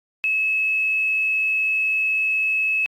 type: tone with quantisation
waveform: sine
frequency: 2588 Hz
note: E7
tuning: 32 cents flat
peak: -18 dBFS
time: 0.24-2.86 s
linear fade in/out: 0 ms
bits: 8
effects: AAC 48 kbps